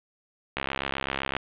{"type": "click train", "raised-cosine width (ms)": 0.3, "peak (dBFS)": -11, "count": 55, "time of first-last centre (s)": [0.57, 1.366], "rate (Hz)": 67.8, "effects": ["resampled to 8000 Hz", "7-bit"]}